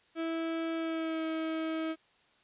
35% pulse tone with pitch glide, 327.6 to 320.3 Hz, E4 to E4, -11 to -50 cents, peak -30 dBFS, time 0.15-1.96 s, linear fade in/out 50 ms, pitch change -39 cents, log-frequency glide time 0.75-1.24 s, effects white hiss -66 dBFS RMS until 2.43 s + resampled to 8000 Hz

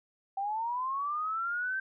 sine linear sweep, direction up, 770 to 1567 Hz, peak -30 dBFS, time 0.37-1.8 s, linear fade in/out 5 ms, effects none

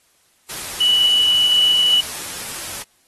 sine tone in noise, 2953 Hz, F#7, 4 cents flat, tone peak -12 dBFS, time 0.8-2.01 s, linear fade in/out 10 ms, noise white, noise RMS -29 dBFS, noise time 0.49-2.83 s, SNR +14 dB, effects white hiss -59 dBFS RMS until 3.07 s + AAC 32 kbps

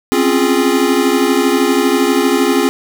square chord, Db major seventh, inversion third, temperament equal with one note detuned, 261.6 / 274.2 / 349.2 / 415.3 Hz, C4 / Db4 / F4 / Ab4, 0 / -19 / 0 / 0 cents, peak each -17 dBFS, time 0.12-2.69 s, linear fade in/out 0 ms, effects none

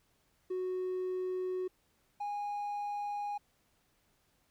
triangle tone pair in turn, 368.8 / 821.7 Hz, F#4 / G#5, -6 / -19 cents, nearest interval octave + major second, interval 1387 cents, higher second, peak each -30 / -32 dBFS, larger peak first, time 0.5-1.68 / 2.2-3.38 s, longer neither, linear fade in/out 10 ms, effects tanh soft clip ceiling -28 dBFS + pink hiss -73 dBFS RMS until 4.5 s

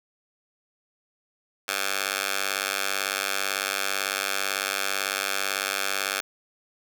10% pulse tone with high-pass filter, 98 Hz, G2, in tune, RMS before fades -28 dBFS, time 1.68-6.21 s, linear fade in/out 5 ms, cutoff 1300 Hz, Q 0.68, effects none

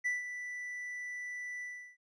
triangle tone with ADSR envelope, 1975.5 Hz, B6, in tune, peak -27 dBFS, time 0.04-1.97 s, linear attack 21 ms, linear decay 160 ms, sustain -10 dB, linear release 350 ms, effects resampled to 22050 Hz

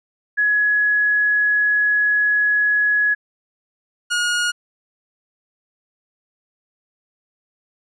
sine / sawtooth tone pair in turn, 1683 / 1437.2 Hz, G#6 / F6, +23 / +49 cents, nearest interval minor third, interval 274 cents, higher first, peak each -14 / -14 dBFS, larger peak neither, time 0.37-3.15 / 4.1-4.52 s, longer first, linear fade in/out 20 ms, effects resampled to 22050 Hz

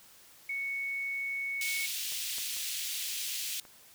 sine tone, 2217 Hz, C#7, in tune, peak -32 dBFS, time 0.49-1.86 s, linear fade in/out 5 ms
pink high-pass noise, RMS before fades -36 dBFS, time 1.61-3.6 s, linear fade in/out 2 ms, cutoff 2700 Hz, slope 24 dB/octave
clicks, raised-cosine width 0.5 ms, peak -42 / -36 / -32 / -38 / -37 dBFS, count 5, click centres 1.806 / 2.122 / 2.383 / 2.567 / 3.652 s
effects white hiss -57 dBFS RMS until 3.94 s

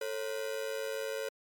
45% pulse ring-modulated tone, 493.9 Hz, B4, in tune, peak -31 dBFS, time 0.01-1.29 s, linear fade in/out 5 ms, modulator 50.1 Hz, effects MP3 96 kbps

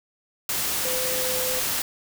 sine tone in noise, 510 Hz, C5, 44 cents flat, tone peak -29 dBFS, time 0.85-1.6 s, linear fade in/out 2 ms, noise white, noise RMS -26 dBFS, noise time 0.49-1.82 s, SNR -6 dB, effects none

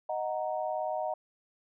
sine chord, D# minor, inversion none, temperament equal, 622.3 / 740 / 932.3 Hz, D#5 / F#5 / A#5, 0 / 0 / 0 cents, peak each -33 / -34 / -38 dBFS, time 0.09-1.14 s, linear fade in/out 5 ms, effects none

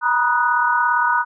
sine chord, B major seventh, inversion third, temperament equal with one note detuned, 950.3 / 987.8 / 1244.5 / 1480 Hz, A#5 / B5 / D#6 / F#6, +33 / 0 / 0 / 0 cents, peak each -19 / -24 / -21 / -19 dBFS, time 0.01-1.25 s, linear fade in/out 50 ms, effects none

